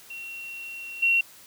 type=tone with level steps; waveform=sine; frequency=2735 Hz; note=F7; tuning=37 cents flat; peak=-35 / -18 dBFS; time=0.1-1.21 s; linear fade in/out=5 ms; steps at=1.02 s; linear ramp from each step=10 ms; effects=white hiss -50 dBFS RMS until 1.46 s + high-pass 60 Hz 12 dB/octave